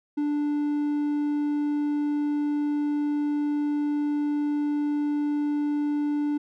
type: tone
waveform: triangle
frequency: 293.7 Hz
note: D4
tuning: in tune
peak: -21 dBFS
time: 0.17-6.38 s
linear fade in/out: 10 ms
effects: none